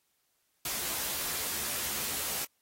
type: noise with comb filter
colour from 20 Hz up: white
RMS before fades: -34 dBFS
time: 0.65-2.45 s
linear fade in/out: 5 ms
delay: 14 ms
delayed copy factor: +0.5
effects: white hiss -75 dBFS RMS until 2.61 s + AAC 48 kbps